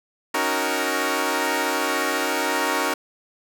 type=chord; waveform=10% pulse; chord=D# minor seventh; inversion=third; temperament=equal; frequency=277.2 / 311.1 / 370 / 466.2 Hz; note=C#4 / D#4 / F#4 / A#4; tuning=0 / 0 / 0 / 0 cents; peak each=-19 / -19 / -19 / -18 dBFS; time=0.34-2.94 s; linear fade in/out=5 ms; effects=none